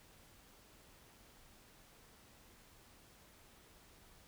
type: silence
effects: pink hiss -63 dBFS RMS until 4.27 s